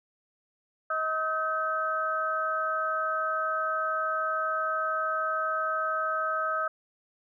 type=tone cluster; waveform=sine; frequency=632 / 1276 / 1543 Hz; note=D#5 / D#6 / G6; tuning=+27 / +43 / -28 cents; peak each=-33 / -28 / -33 dBFS; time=0.9-6.68 s; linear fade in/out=5 ms; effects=none